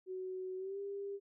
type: tone with pitch glide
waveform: sine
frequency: 372.6 to 399.3 Hz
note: F#4 to G4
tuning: +12 to +32 cents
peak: -39 dBFS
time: 0.06-1.2 s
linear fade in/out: 50 ms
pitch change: +120 cents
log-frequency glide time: 0.57-0.79 s
effects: none